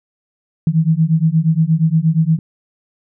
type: beating tone pair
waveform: sine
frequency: 156.7 / 165.2 Hz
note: D#3 / E3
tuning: +13 / +4 cents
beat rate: 8.5 Hz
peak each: -14 dBFS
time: 0.67-2.39 s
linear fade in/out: 2 ms
effects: none